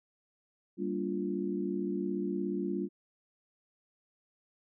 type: chord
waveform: sine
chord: G minor seventh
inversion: none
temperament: equal with one note detuned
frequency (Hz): 196 / 233.1 / 289.6 / 349.2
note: G3 / Bb3 / D4 / F4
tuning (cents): 0 / 0 / -24 / 0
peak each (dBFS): -35 / -40 / -37 / -35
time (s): 0.77-2.89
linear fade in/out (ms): 50
effects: none